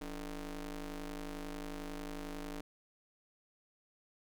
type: ring-modulated tone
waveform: sawtooth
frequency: 155.56 Hz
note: D#3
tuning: in tune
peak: -34 dBFS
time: 0.01-2.61 s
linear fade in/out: 5 ms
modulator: 130 Hz
effects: none